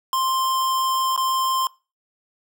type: tone with dropouts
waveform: square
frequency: 1049 Hz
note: C6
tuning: 4 cents sharp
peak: -20 dBFS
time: 0.13-1.67 s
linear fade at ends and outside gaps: 1 ms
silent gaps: 1.163-1.176 s
effects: noise-tail reverb RT60 0.3 s tail -22 dB re dry